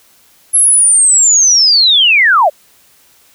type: linear sweep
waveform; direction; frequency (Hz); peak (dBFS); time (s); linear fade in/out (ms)
sine; down; 11175 to 534; -5; 0.53-2.5; 20
effects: white hiss -48 dBFS RMS until 3.34 s